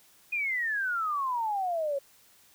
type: exponential sweep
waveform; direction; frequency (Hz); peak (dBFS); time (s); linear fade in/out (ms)
sine; down; 2489 to 543; -27; 0.32-1.99; 10
effects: white hiss -60 dBFS RMS until 2.54 s